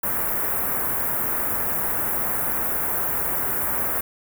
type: band-stop noise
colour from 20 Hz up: white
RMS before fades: -24 dBFS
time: 0.03-4.01 s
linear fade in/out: 5 ms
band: 1700 to 12000 Hz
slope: 24 dB/octave
effects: none